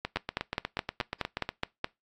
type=two click trains; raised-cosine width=0.3 ms; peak=-15 / -12 dBFS; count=13 / 9; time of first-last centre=0.05-1.491 / 0.16-1.844 s; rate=8.33 / 4.75 Hz; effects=noise-tail reverb RT60 0.2 s tail -22 dB re dry + AAC 64 kbps